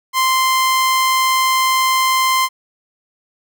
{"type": "tone", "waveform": "sawtooth", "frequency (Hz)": 1043, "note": "C6", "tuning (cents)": -6, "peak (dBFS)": -9, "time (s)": [0.13, 2.49], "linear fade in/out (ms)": 50, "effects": []}